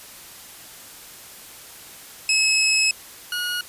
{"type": "tone pair in turn", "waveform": "20% pulse", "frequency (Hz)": [2579, 1447.4], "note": ["E7", "F#6"], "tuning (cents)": [-39, -39], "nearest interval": "minor seventh", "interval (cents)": 1000, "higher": "first", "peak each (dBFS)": [-12, -19], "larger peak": "first", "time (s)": [[2.29, 2.91], [3.32, 3.61]], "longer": "first", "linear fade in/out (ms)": 2, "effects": ["white hiss -42 dBFS RMS until 3.68 s", "resampled to 32000 Hz"]}